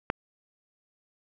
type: click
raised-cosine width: 0.5 ms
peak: -10 dBFS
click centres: 0.101 s
effects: none